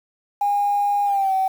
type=tone with pitch glide; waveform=sine; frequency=814 to 763.9 Hz; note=G#5 to G5; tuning=-35 to -45 cents; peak=-16 dBFS; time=0.41-1.48 s; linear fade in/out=5 ms; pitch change=-110 cents; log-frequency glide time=1.05-1.33 s; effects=tanh soft clip ceiling -12 dBFS + 7-bit